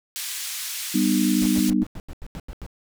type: band-pass noise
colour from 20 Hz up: white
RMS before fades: -31 dBFS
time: 0.16-1.7 s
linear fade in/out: 0 ms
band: 2000 to 12000 Hz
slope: 12 dB/octave
type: chord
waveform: sine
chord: G augmented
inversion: none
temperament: equal with one note detuned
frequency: 196 / 246.9 / 305.1 Hz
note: G3 / B3 / D#4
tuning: 0 / 0 / -34 cents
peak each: -22 dBFS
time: 0.94-1.84 s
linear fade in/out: 10 ms
type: noise bursts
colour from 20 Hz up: brown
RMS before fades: -34 dBFS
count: 10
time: 1.42-2.664 s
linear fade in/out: 0 ms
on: 47 ms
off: 86 ms
effects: none